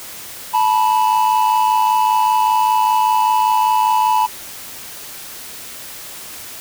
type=tone pair together; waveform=triangle; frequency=873 / 978.1 Hz; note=A5 / B5; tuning=-14 / -17 cents; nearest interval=major second; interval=197 cents; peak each=-13 dBFS; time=0.53-4.27 s; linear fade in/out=20 ms; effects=white hiss -33 dBFS RMS until 6.6 s